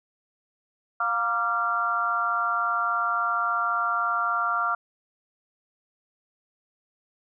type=harmonic tone with a mistuned harmonic; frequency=235 Hz; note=A#3; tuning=14 cents sharp; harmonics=3 / 4 / 5 / 6; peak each=-31 / -35 / -27 / -25 dBFS; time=1-4.75 s; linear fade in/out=5 ms; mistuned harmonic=6; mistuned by=-39 cents; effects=none